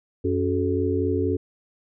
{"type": "harmonic tone with a mistuned harmonic", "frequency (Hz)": 92.5, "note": "F#2", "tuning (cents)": 0, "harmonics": [1, 3, 4, 5], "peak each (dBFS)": [-26, -26, -26, -26], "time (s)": [0.24, 1.37], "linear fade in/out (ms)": 10, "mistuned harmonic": 5, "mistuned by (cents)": -110, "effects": []}